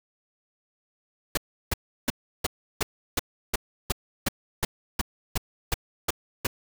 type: noise bursts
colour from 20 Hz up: pink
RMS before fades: -24 dBFS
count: 15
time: 1.35-6.47 s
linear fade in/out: 5 ms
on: 24 ms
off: 340 ms
effects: none